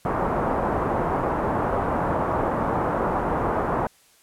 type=low-pass noise; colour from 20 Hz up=white; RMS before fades=-24 dBFS; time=0.05-3.87 s; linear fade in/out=2 ms; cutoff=1100 Hz; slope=24 dB/octave; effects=white hiss -57 dBFS RMS until 4.22 s + low-pass 12000 Hz 12 dB/octave